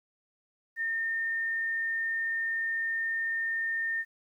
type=tone; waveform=sine; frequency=1819 Hz; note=A#6; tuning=43 cents flat; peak=-28 dBFS; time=0.76-4.05 s; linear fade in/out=50 ms; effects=11-bit